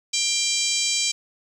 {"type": "harmonic tone", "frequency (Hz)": 791, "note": "G5", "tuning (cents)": 15, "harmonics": [3, 4, 5, 6, 7, 8, 9, 10], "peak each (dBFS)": [-29, -29, -29, -29, -29, -29, -29, -29], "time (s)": [0.13, 1.12], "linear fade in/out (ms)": 10, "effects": ["8-bit"]}